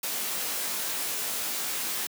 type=noise with comb filter; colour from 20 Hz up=white; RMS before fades=-31 dBFS; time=0.03-2.07 s; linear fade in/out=5 ms; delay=20 ms; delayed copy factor=-0.95; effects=high-pass 200 Hz 12 dB/octave